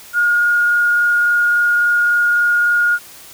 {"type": "tone with frequency modulation", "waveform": "sine", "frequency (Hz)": 1429, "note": "F6", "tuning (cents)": 39, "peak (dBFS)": -11, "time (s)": [0.13, 2.99], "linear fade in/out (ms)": 50, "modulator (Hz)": 23.6, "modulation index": 0.38, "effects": ["white hiss -39 dBFS RMS until 3.33 s"]}